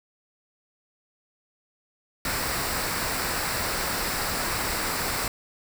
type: noise with comb filter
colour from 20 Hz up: pink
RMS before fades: -28 dBFS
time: 2.25-5.28 s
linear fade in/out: 2 ms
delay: 0.31 ms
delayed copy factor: -0.5
effects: none